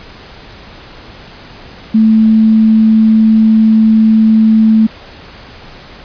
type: tone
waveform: sine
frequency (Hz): 220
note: A3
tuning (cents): 0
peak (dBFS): -4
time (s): 1.94-4.87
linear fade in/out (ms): 10
effects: pink hiss -34 dBFS RMS until 6.04 s + resampled to 11025 Hz